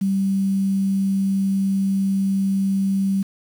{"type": "tone with quantisation", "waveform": "sine", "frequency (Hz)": 194.5, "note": "G3", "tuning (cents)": -13, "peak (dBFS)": -17, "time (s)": [0.01, 3.23], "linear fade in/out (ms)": 10, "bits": 7, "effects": []}